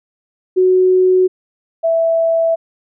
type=tone pair in turn; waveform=sine; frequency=370 / 659.3 Hz; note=F#4 / E5; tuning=0 / 0 cents; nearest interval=minor seventh; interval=1000 cents; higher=second; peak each=-8 / -11 dBFS; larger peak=first; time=0.56-1.28 / 1.83-2.56 s; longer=second; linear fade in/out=20 ms; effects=none